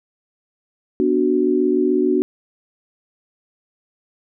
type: chord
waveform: sine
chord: B minor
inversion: none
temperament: equal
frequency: 246.9 / 293.7 / 370 Hz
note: B3 / D4 / F#4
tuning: 0 / 0 / 0 cents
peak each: -21 / -19 / -17 dBFS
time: 1-2.22 s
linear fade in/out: 0 ms
effects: none